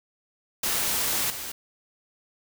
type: noise with level steps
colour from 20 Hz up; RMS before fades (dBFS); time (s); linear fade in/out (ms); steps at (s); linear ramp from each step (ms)
white; -26 / -35; 0.63-1.52; 5; 1.3; 2
effects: none